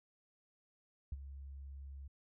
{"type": "tone with ADSR envelope", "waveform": "sine", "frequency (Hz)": 68.8, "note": "C#2", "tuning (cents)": -12, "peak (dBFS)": -35, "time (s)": [1.12, 2.08], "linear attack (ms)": 4, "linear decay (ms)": 32, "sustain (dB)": -11, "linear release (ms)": 8, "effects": []}